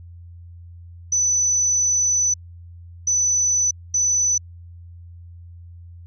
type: tone bursts at uneven times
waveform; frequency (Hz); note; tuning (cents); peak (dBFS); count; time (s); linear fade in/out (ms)
sine; 5990; F#8; +20; -16; 3; 1.12-2.34 / 3.07-3.71 / 3.94-4.38; 5
effects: added 86 Hz sine -38 dBFS peak until 6.06 s